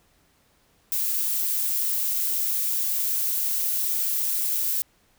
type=noise; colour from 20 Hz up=violet; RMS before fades=-25 dBFS; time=0.92-4.82 s; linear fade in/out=0 ms; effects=pink hiss -63 dBFS RMS until 5.18 s